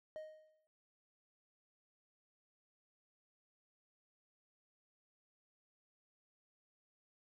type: tone with exponential decay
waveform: triangle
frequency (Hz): 622.3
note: D#5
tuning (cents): 0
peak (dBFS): -40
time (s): 0.16-0.67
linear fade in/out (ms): 0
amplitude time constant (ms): 110
effects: none